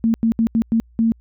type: tone bursts at uneven times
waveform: sine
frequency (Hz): 226.8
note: A#3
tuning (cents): -47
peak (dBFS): -13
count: 6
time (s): 0.04-0.14 / 0.23-0.32 / 0.39-0.47 / 0.55-0.62 / 0.72-0.8 / 0.99-1.12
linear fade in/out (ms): 0
effects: added 59 Hz sine -47 dBFS peak until 1.2 s